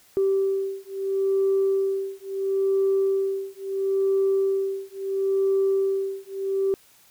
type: beating tone pair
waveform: sine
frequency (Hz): 388.6 / 389.34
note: G4 / G4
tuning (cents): -15 / -12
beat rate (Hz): 0.74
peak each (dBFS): -23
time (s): 0.17-6.74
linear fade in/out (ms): 0
effects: tanh soft clip ceiling -14 dBFS + white hiss -56 dBFS RMS until 7.1 s